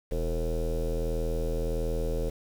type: tone with low-pass filter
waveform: square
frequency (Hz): 40.75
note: E1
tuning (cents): -19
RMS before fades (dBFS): -29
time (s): 0.11-2.3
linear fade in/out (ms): 10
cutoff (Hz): 490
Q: 9.7
effects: 8-bit